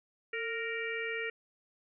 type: harmonic tone with a mistuned harmonic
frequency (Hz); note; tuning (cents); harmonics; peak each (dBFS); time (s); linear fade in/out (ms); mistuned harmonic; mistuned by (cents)
466.2; A#4; 0; 1 / 3 / 4 / 5 / 6; -38 / -43 / -38 / -39 / -46; 0.33-1.3; 5; 1; -54
effects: none